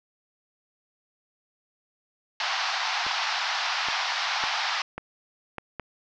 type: band-pass noise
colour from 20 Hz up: pink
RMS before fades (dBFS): -28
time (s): 2.4-4.82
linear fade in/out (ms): 2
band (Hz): 740 to 5500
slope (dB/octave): 48
type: clicks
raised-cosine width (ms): 0.5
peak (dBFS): -18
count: 6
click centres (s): 3.066 / 3.886 / 4.438 / 4.98 / 5.583 / 5.797
effects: none